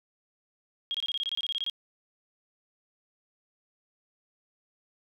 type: tone bursts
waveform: sine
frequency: 3258 Hz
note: G#7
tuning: 34 cents flat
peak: -28 dBFS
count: 14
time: 0.91-1.698 s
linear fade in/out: 0 ms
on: 34 ms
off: 24 ms
effects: none